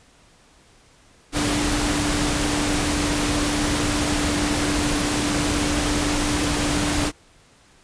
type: tone in noise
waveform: sine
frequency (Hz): 294.5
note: D4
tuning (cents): +5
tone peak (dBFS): -24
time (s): 1.32-7.12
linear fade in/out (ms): 50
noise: pink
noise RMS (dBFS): -23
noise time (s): 1.32-7.12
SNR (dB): -4
effects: pink hiss -54 dBFS RMS until 7.83 s + resampled to 22050 Hz

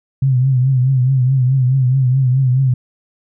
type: tone with vibrato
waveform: sine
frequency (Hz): 130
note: C3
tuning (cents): -11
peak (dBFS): -10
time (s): 0.22-2.74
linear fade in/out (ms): 5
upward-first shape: triangle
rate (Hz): 4.7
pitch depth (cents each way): 94
effects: none

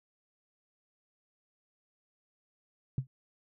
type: tone with exponential decay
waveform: sine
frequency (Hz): 130.81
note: C3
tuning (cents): 0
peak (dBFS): -23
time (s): 2.98-3.07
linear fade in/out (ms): 2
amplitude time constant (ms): 19
effects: none

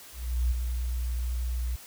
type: tone with ADSR envelope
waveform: sine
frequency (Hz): 60.6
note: B1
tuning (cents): -32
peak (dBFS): -21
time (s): 0.12-1.76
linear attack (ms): 390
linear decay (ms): 17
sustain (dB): -6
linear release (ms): 6
effects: white hiss -48 dBFS RMS until 1.86 s

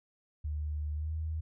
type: tone with pitch glide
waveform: sine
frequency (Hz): 75.2 to 79.12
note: D2 to D#2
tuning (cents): +42 to +30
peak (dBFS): -32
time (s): 0.44-1.41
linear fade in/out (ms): 10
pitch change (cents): +88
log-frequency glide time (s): 0.95-1.13
effects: none

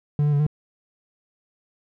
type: tone with pitch steps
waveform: triangle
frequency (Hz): 146.7 / 147.9 / 143.5 / 150.3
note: D3 / D3 / D3 / D3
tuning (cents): -2 / +13 / -40 / +40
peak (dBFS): -15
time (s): 0.19-0.466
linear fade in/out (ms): 2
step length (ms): 69
effects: none

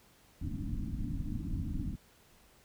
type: low-pass noise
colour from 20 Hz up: pink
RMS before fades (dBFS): -36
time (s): 0.41-1.96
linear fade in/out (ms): 10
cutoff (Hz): 310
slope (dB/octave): 96
effects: pink hiss -63 dBFS RMS until 2.64 s

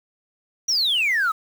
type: exponential sweep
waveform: sine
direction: down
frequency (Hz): 5910 to 1244.5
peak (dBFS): -16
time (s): 0.68-1.32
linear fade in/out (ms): 10
effects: tanh soft clip ceiling -16 dBFS + 7-bit

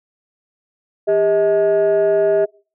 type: tone pair together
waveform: sine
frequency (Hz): 401.1 / 636.7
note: G4 / D#5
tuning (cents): +40 / +40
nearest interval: minor sixth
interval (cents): 800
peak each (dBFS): -13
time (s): 1.07-2.46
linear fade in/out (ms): 20
effects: noise-tail reverb RT60 0.4 s tail -25 dB re dry + tanh soft clip ceiling -9 dBFS

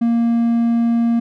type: tone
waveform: triangle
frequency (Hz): 233.1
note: A#3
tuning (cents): 0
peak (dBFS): -11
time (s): 0.01-1.2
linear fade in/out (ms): 10
effects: none

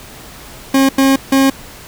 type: tone bursts at uneven times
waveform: 40% pulse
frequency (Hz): 270.2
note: C#4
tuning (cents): -44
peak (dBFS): -7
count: 3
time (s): 0.74-0.89 / 0.98-1.16 / 1.32-1.5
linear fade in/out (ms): 5
effects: pink hiss -35 dBFS RMS until 1.87 s

